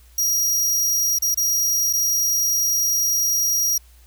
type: tone with dropouts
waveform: sawtooth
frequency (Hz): 5710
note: F8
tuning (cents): +37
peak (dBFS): -15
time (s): 0.18-3.78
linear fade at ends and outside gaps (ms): 5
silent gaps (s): 1.187-1.221 / 1.345-1.373 / 1.929-1.934
effects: added 60 Hz sine -47 dBFS peak until 4.06 s + white hiss -56 dBFS RMS until 4.06 s